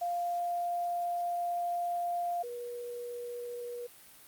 sine tone pair in turn, 698.5 / 482.2 Hz, F5 / B4, 0 / -41 cents, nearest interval tritone, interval 641 cents, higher first, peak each -30 / -37 dBFS, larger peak first, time 0.01-2.43 / 2.43-3.87 s, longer first, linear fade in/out 10 ms, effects white hiss -55 dBFS RMS until 4.27 s + Opus 48 kbps

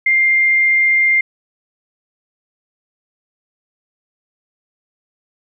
sine tone, 2105 Hz, C7, 10 cents sharp, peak -10 dBFS, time 0.06-1.21 s, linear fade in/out 5 ms, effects none

